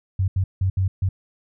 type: tone bursts at uneven times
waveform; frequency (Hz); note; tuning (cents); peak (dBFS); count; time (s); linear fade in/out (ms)
sine; 94.6; F#2; +39; -17; 5; 0.19-0.28 / 0.36-0.44 / 0.61-0.7 / 0.77-0.88 / 1.02-1.09; 5
effects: none